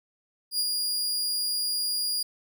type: tone with ADSR envelope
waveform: sawtooth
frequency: 4846 Hz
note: D#8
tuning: 47 cents flat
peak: -20 dBFS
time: 0.51-2.23 s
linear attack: 82 ms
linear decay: 47 ms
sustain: -3 dB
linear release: 6 ms
effects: none